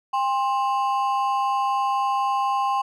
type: ring-modulated tone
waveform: triangle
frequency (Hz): 928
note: A#5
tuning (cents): -8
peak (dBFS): -15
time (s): 0.13-2.82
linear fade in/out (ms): 10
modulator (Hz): 126
effects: none